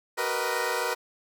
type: chord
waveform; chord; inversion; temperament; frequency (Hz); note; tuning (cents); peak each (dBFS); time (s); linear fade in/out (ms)
15% pulse; B major seventh; second; equal with one note detuned; 378 / 466.2 / 493.9 / 622.3; F#4 / A#4 / B4 / D#5; +37 / 0 / 0 / 0; -28 / -24 / -24 / -28; 0.17-0.95; 20
effects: none